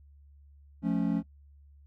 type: chord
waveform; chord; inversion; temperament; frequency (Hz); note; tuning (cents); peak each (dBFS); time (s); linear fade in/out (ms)
triangle; F augmented; none; equal with one note detuned; 174.61 / 217.3 / 277.2; F3 / A3 / C#4; 0 / -21 / 0; -28; 0.82-1.23; 50
effects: noise-tail reverb RT60 0.1 s tail -21 dB re dry + added 71 Hz sine -53 dBFS peak until 1.86 s